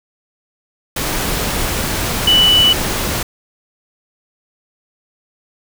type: tone in noise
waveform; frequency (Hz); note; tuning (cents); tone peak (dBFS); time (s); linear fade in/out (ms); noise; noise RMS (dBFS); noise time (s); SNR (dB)
sine; 2969; F#7; +5; -8; 2.27-2.73; 5; pink; -19; 0.96-3.23; +8
effects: none